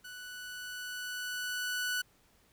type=tone with level ramp; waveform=sawtooth; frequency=1483 Hz; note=F#6; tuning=4 cents sharp; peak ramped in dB=-41 to -27 dBFS; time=0.04-2.02 s; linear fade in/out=10 ms; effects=pink hiss -67 dBFS RMS until 2.52 s